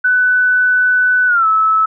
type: tone with pitch glide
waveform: sine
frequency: 1496 to 1302.3 Hz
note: F#6 to E6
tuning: +19 to -21 cents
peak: -9 dBFS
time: 0.04-1.86 s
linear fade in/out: 10 ms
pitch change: -240 cents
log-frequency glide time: 1.27-1.46 s
effects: none